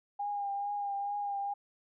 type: tone with vibrato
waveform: sine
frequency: 809 Hz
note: G#5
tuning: 46 cents flat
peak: -32 dBFS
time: 0.19-1.54 s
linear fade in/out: 10 ms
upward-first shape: triangle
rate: 2.3 Hz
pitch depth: 30 cents each way
effects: none